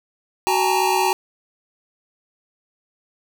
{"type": "tone cluster", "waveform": "square", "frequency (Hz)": [374, 808, 877, 934], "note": ["F#4", "G#5", "A5", "A#5"], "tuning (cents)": [19, -48, -6, 3], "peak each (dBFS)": -23, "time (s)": [0.47, 1.13], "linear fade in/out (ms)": 0, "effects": []}